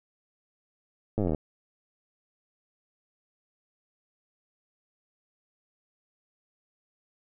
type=slowing click train; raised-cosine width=2 ms; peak=-15 dBFS; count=16; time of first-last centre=1.18-1.347 s; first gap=9 ms; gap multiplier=1.03; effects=none